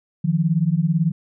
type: beating tone pair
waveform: sine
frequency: 155.56 / 173.56 Hz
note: D#3 / F3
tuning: 0 / -10 cents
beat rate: 18 Hz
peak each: -19 dBFS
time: 0.24-1.12 s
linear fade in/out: 10 ms
effects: none